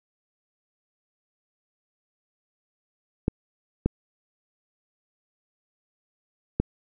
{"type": "clicks", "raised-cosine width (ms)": 3, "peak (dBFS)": -8, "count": 3, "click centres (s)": [3.281, 3.86, 6.6], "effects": []}